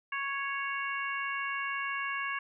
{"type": "harmonic tone", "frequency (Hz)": 554, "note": "C#5", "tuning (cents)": -1, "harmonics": [2, 3, 4, 5], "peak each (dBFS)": [-36, -36, -38, -40], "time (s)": [0.12, 2.39], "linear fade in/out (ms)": 5, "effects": []}